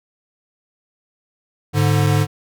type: tone pair together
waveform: square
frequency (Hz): 103.82 / 146.83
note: G#2 / D3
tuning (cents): 0 / 0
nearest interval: tritone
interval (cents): 600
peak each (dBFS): -17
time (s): 1.73-2.27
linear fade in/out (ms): 50
effects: none